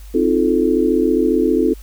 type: chord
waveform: sine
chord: F dominant seventh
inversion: second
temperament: just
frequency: 261.9 / 314.3 / 349.2 / 436.5 Hz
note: C4 / Eb4 / F4 / A4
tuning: +2 / +18 / 0 / -14 cents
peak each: -18 dBFS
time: 0.14-1.74 s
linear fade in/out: 10 ms
effects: added 50 Hz sine -33 dBFS peak until 1.82 s + white hiss -48 dBFS RMS until 1.82 s